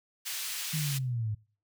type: high-pass noise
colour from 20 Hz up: pink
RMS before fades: -36 dBFS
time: 0.25-0.99 s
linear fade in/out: 20 ms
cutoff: 2600 Hz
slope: 12 dB/octave
type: exponential sweep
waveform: sine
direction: down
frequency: 160 to 103.83 Hz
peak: -29 dBFS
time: 0.73-1.35 s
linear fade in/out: 10 ms
effects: noise-tail reverb RT60 0.4 s tail -23 dB re dry